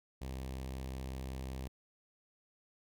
sawtooth tone with notch filter, 65.41 Hz, C2, in tune, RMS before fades -42 dBFS, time 0.21-1.68 s, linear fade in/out 10 ms, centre 1400 Hz, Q 1.9, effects none

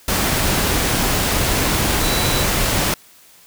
sine tone in noise, 3951 Hz, B7, in tune, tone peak -26 dBFS, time 2.03-2.44 s, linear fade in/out 2 ms, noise pink, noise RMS -18 dBFS, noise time 0.08-2.94 s, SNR -11 dB, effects white hiss -48 dBFS RMS until 3.46 s

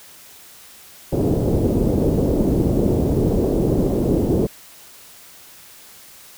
white low-pass noise, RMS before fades -18 dBFS, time 1.12-4.47 s, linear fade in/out 10 ms, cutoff 440 Hz, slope 24 dB/octave, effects white hiss -44 dBFS RMS until 6.37 s

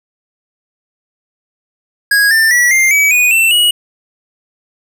square tone with pitch steps, 1651 / 1790.1 / 1940.8 / 2104 / 2282 / 2474 / 2682 / 2908 Hz, G#6 / A6 / B6 / C7 / C#7 / D#7 / E7 / F#7, -11 / +29 / -31 / +9 / +50 / -10 / +29 / -31 cents, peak -8 dBFS, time 2.11-3.71 s, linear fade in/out 5 ms, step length 200 ms, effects none

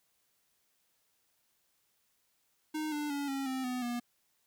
square tone with pitch steps, 308.8 / 296.2 / 284.2 / 272.6 / 261.5 / 250.8 / 240.6 Hz, D#4 / D4 / C#4 / C#4 / C4 / B3 / B3, -13 / +15 / +43 / -29 / -1 / +27 / -45 cents, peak -34 dBFS, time 2.74-4 s, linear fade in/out 10 ms, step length 180 ms, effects white hiss -75 dBFS RMS until 4.46 s

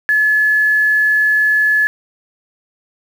sine tone with quantisation, 1713 Hz, A6, 47 cents flat, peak -10 dBFS, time 0.09-1.87 s, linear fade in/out 0 ms, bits 6, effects none

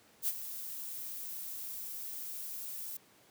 violet noise with ADSR envelope, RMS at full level -30 dBFS, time 0.22-2.97 s, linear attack 59 ms, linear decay 38 ms, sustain -12 dB, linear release 4 ms, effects pink hiss -63 dBFS RMS until 3.3 s + high-pass 150 Hz 12 dB/octave

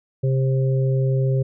harmonic tone, 132.7 Hz, C3, 25 cents sharp, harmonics 1 / 3 / 4, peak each -17 / -27 / -29 dBFS, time 0.23-1.43 s, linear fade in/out 10 ms, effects none

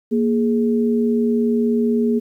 sine tone pair together, 233.8 / 417.4 Hz, A#3 / G#4, +5 / +9 cents, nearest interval minor seventh, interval 1004 cents, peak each -16 / -20 dBFS, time 0.11-2.2 s, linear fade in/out 20 ms, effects 9-bit

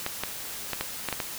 clicks, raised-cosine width 0.3 ms, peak -12 dBFS, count 7, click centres 0.064 / 0.236 / 0.733 / 0.81 / 1.087 / 1.127 / 1.202 s, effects white hiss -37 dBFS RMS until 1.38 s

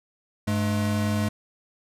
square tone pair together, 100.29 / 212.3 Hz, G2 / G#3, +40 / +38 cents, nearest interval octave + minor second, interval 1298 cents, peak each -26 dBFS, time 0.47-1.29 s, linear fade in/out 10 ms, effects resampled to 32000 Hz

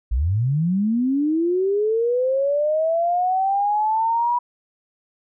sine linear sweep, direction up, 51.5 to 976 Hz, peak -17 dBFS, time 0.11-4.39 s, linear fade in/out 10 ms, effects none

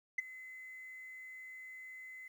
sine tone with ADSR envelope, 2037 Hz, C7, 47 cents flat, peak -27 dBFS, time 0.18-2.28 s, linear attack 7 ms, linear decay 17 ms, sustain -20 dB, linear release 5 ms, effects tanh soft clip ceiling -28 dBFS + 11-bit

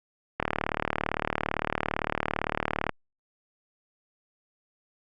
click train, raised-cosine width 0.5 ms, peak -10 dBFS, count 95, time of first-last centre 0.4-2.893 s, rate 37.7 Hz, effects Opus 48 kbps

